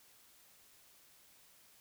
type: silence
effects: white hiss -64 dBFS RMS until 1.8 s